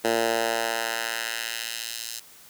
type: tone with high-pass filter sweep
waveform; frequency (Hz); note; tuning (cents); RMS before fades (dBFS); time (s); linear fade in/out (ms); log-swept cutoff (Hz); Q
10% pulse; 114.7; A#2; -28; -28; 0.04-2.2; 10; 370 to 5100; 0.95
effects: white hiss -50 dBFS RMS until 2.49 s + high-pass 60 Hz 12 dB/octave